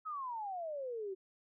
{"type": "exponential sweep", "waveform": "sine", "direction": "down", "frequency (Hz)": [1300, 370], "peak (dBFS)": -38, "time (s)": [0.05, 1.15], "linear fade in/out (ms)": 20, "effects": []}